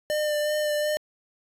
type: tone with vibrato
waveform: square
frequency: 600 Hz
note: D5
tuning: 37 cents sharp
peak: -24 dBFS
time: 0.1-0.97 s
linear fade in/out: 0 ms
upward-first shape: sine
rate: 2.7 Hz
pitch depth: 17 cents each way
effects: resampled to 32000 Hz